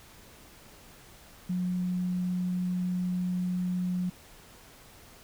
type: tone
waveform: sine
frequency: 180.7 Hz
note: F#3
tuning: 41 cents flat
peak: -27 dBFS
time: 1.49-4.1 s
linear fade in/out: 10 ms
effects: pink hiss -53 dBFS RMS until 5.23 s